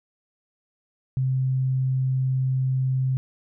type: tone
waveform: sine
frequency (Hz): 130.81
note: C3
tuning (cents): 0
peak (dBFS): -20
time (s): 1.17-3.17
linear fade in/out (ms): 0
effects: none